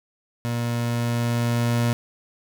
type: tone with level ramp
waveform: 30% pulse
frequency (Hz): 118.6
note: A#2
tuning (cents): +30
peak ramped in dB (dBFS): -21 to -16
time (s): 0.45-1.93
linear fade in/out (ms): 0
effects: none